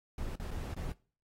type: noise with dropouts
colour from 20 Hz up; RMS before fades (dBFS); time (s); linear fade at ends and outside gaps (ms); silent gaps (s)
brown; -38; 0.18-0.92; 2; 0.356-0.398 / 0.507-0.513 / 0.74-0.764
effects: noise-tail reverb RT60 0.4 s tail -21 dB re dry + AAC 48 kbps